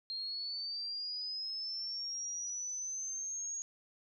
sine linear sweep, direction up, 4186 to 6645 Hz, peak -37 dBFS, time 0.1-3.62 s, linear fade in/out 0 ms, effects none

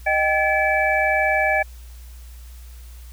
sine tone cluster, 620 / 778 / 1711 / 2309 Hz, D#5 / G5 / A6 / D7, -6 / -13 / -49 / -30 cents, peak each -22 dBFS, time 0.06-1.63 s, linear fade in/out 10 ms, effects added 60 Hz sine -37 dBFS peak until 3.12 s + white hiss -51 dBFS RMS until 3.12 s

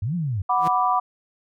sine linear two-way sweep, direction up then down, 87.1 to 182.1 to 87.1 Hz, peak -22 dBFS, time 0.02-0.42 s, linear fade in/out 5 ms, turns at 0.15 s
sine chord, B minor, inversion second, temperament equal, 740 / 987.8 / 1174.7 Hz, F#5 / B5 / D6, 0 / 0 / 0 cents, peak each -22 dBFS, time 0.49-1 s, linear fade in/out 10 ms
sawtooth tone with exponential growth, 164.7 Hz, E3, 1 cent flat, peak -21 dBFS, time 0.56-0.68 s, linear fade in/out 5 ms, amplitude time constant 26 ms
effects none

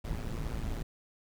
brown noise with amplitude modulation, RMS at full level -32 dBFS, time 0.04-0.83 s, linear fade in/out 10 ms, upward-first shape sine, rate 113 Hz, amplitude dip 75%, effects none

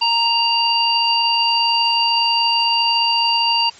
harmonic tone, 932.3 Hz, A#5, in tune, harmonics 1 / 3 / 5, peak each -18 / -18 / -18 dBFS, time 0.01-3.7 s, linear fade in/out 10 ms, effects white hiss -43 dBFS RMS until 3.79 s + MP3 32 kbps

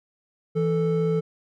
triangle tone pair together, 164.81 / 440 Hz, E3 / A4, 0 / 0 cents, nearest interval octave + perfect fourth, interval 1700 cents, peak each -21 dBFS, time 0.55-1.21 s, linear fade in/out 20 ms, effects none

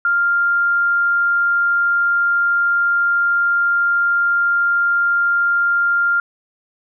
sine tone, 1396.9 Hz, F6, in tune, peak -13 dBFS, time 0.05-6.2 s, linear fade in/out 2 ms, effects none

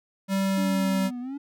square tone with pitch glide, 194 to 191.44 Hz, G3 to G3, -18 to -41 cents, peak -23 dBFS, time 0.28-1.11 s, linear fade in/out 50 ms, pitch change -23 cents, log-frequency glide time 0.41-0.88 s
triangle linear two-way sweep, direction down then up, 288.3 to 242.5 to 288.3 Hz, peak -29 dBFS, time 0.57-1.38 s, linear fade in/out 10 ms, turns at 1.2 s
effects none

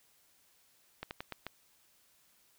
slowing click train, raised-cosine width 0.3 ms, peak -23 dBFS, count 5, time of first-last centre 1.03-1.466 s, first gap 79 ms, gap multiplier 1.22, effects white hiss -68 dBFS RMS until 2.58 s

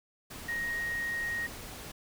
sine tone in noise, 1874 Hz, A#6, 9 cents sharp, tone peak -31 dBFS, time 0.48-1.47 s, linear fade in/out 10 ms, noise pink, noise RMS -44 dBFS, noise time 0.3-1.92 s, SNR +10 dB, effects none

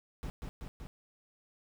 brown noise with echo, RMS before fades -39 dBFS, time 0.23-0.3 s, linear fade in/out 0 ms, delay 190 ms, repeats 3, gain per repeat -2 dB, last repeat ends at 0.87 s, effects none

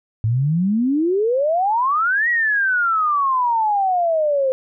sine exponential two-way sweep, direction up then down, 106.1 to 1941 to 516 Hz, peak -15 dBFS, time 0.24-4.52 s, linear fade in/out 0 ms, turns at 2.29 s, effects none

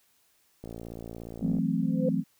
click train, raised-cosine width 2 ms, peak -27 dBFS, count 55, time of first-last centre 0.64-1.586 s, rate 57.1 Hz
sine chord, F# half-diminished seventh, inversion third, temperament equal, 164.81 / 185 / 220 / 261.6 Hz, E3 / F#3 / A3 / C4, 0 / 0 / 0 / 0 cents, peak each -30 dBFS, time 1.4-2.24 s, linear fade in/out 50 ms
sine tone with exponential growth, 512 Hz, C5, 38 cents flat, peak -22 dBFS, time 1.82-2.09 s, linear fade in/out 5 ms, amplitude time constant 57 ms
effects white hiss -67 dBFS RMS until 2.39 s

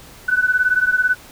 sine beating tone pair, 1490 / 1508 Hz, F#6 / F#6, +12 / +32 cents, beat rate 18 Hz, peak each -16 / -18 dBFS, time 0.28-1.15 s, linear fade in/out 10 ms, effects pink hiss -42 dBFS RMS until 1.31 s

